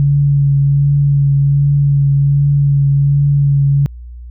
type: tone with vibrato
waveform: sine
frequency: 141.3 Hz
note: C#3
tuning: 34 cents sharp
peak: -8 dBFS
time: 0-3.86 s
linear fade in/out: 0 ms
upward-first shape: triangle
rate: 1.3 Hz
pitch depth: 20 cents each way
effects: added 60 Hz sine -28 dBFS peak until 4.3 s